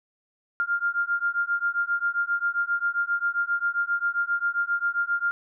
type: beating tone pair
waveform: sine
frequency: 1396.9 / 1404.4 Hz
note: F6 / F6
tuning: 0 / +9 cents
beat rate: 7.5 Hz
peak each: -26 dBFS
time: 0.6-5.31 s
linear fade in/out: 0 ms
effects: none